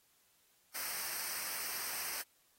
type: noise with comb filter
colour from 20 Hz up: white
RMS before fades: -40 dBFS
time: 0.74-2.23 s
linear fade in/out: 20 ms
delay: 0.28 ms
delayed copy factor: -0.7
effects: white hiss -71 dBFS RMS until 2.58 s + AAC 48 kbps